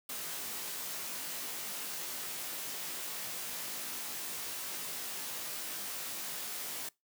white noise with comb filter, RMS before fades -40 dBFS, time 0.09-6.89 s, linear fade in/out 5 ms, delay 19 ms, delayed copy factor +1, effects noise-tail reverb RT60 0.2 s tail -23 dB re dry + high-pass 150 Hz 12 dB/octave

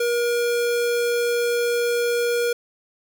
square tone, 476.6 Hz, A#4, 38 cents sharp, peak -20 dBFS, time 0-2.53 s, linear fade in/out 5 ms, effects none

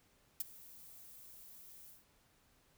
violet noise with ADSR envelope, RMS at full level -34 dBFS, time 0.4-2.05 s, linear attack 5 ms, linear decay 19 ms, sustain -22 dB, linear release 170 ms, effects pink hiss -71 dBFS RMS until 2.77 s

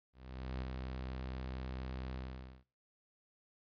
sawtooth tone with ADSR envelope, 64.3 Hz, C2, 30 cents flat, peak -34 dBFS, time 0.13-2.64 s, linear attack 490 ms, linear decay 7 ms, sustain -3 dB, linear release 490 ms, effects noise-tail reverb RT60 0.4 s tail -19 dB re dry + resampled to 11025 Hz

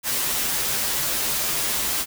white noise with comb filter, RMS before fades -24 dBFS, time 0.03-2.06 s, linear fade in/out 50 ms, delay 11 ms, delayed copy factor -0.85, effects none

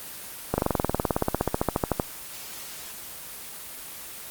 slowing click train, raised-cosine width 1 ms, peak -7 dBFS, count 26, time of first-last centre 0.54-1.998 s, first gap 40 ms, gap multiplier 1.03, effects white hiss -39 dBFS RMS until 4.3 s + Opus 24 kbps

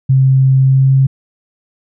sine tone with pitch glide, 132.9 to 134.29 Hz, C3 to C3, +27 to +45 cents, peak -6 dBFS, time 0.09-1.07 s, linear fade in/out 10 ms, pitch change +18 cents, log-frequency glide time 0.6-0.93 s, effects none

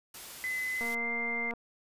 white noise, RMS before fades -45 dBFS, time 0.14-0.95 s, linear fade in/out 5 ms
sine tone with pitch glide, 2026 to 2096 Hz, B6 to C7, +44 to +2 cents, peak -31 dBFS, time 0.44-1.51 s, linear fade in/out 0 ms, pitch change +58 cents, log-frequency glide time 0.74-1.07 s
click train, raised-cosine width 1 ms, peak -28 dBFS, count 171, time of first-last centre 0.81-1.536 s, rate 234 Hz
effects resampled to 32000 Hz

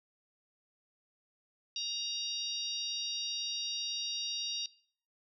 harmonic tone, 938 Hz, A#5, 11 cents sharp, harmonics 3 / 4 / 5 / 6, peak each -41 / -38 / -40 / -41 dBFS, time 1.76-4.66 s, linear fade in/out 2 ms, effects noise-tail reverb RT60 0.5 s tail -20 dB re dry

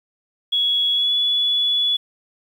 sine tone with pitch glide, 3354 to 3415 Hz, G#7 to G#7, +16 to +48 cents, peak -16 dBFS, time 0.52-1.97 s, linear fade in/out 10 ms, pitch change +32 cents, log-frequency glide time 0.93-1.13 s, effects 8-bit

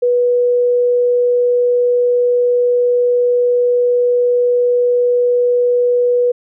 sine tone, 488.6 Hz, B4, 19 cents flat, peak -10 dBFS, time 0.02-6.32 s, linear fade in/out 10 ms, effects none

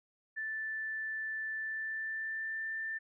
sine tone with pitch glide, 1760 to 1781.5 Hz, A6 to A6, 0 to +21 cents, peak -35 dBFS, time 0.36-2.99 s, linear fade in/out 20 ms, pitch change +21 cents, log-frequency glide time 1.55-2.69 s, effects none

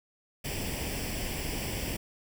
pink noise with comb filter, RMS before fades -34 dBFS, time 0.44-1.97 s, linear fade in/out 10 ms, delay 0.38 ms, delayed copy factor +0.7, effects none

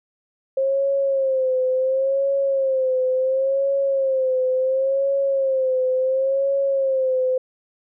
sine tone with vibrato, 532 Hz, C5, 29 cents sharp, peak -17 dBFS, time 0.57-7.38 s, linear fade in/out 5 ms, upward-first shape sine, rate 0.71 Hz, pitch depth 64 cents each way, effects none

